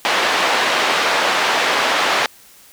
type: band-pass noise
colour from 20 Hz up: pink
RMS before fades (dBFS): -17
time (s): 0.05-2.26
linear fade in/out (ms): 0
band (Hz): 640 to 3600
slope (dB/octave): 12
effects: white hiss -46 dBFS RMS until 2.72 s